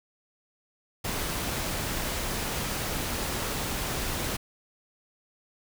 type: noise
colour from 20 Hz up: pink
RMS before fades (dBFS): -31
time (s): 1.04-4.37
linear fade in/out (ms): 10
effects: none